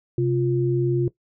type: tone pair together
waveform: sine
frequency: 130.85 / 350 Hz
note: C3 / F4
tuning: 0 / +4 cents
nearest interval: octave + perfect fourth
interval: 1704 cents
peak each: -21 dBFS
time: 0.18-1.08 s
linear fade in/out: 2 ms
effects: noise-tail reverb RT60 0.1 s tail -17 dB re dry